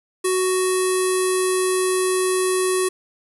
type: tone with low-pass filter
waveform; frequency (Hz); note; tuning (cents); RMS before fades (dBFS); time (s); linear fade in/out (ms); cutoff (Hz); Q
square; 371.2; F#4; +6; -20; 0.24-2.89; 10; 10000; 7.1
effects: 9-bit